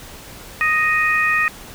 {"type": "harmonic tone", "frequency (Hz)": 622.3, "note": "D#5", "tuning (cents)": 0, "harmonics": [2, 3, 4], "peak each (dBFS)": [-21, -17, -20], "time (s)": [0.61, 1.48], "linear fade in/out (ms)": 0, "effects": ["pink hiss -38 dBFS RMS until 1.74 s"]}